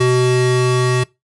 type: tone pair together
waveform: square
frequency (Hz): 125.71 / 376.7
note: B2 / F#4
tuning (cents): +31 / +31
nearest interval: octave + perfect fifth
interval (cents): 1900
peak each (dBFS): -16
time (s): 0-1.04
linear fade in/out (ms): 10
effects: noise-tail reverb RT60 0.2 s tail -21 dB re dry + resampled to 24000 Hz